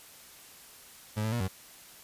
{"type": "tone with pitch steps", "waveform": "30% pulse", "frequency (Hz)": [106.9, 109.9, 119.2, 93.9], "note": ["A2", "A2", "A#2", "F#2"], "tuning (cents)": [-49, -2, 39, 26], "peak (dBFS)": -26, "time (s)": [1.16, 1.484], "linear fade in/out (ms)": 20, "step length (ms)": 81, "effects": ["white hiss -52 dBFS RMS until 2.03 s", "resampled to 32000 Hz"]}